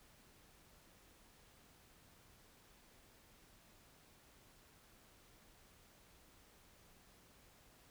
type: silence
effects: pink hiss -66 dBFS RMS until 7.9 s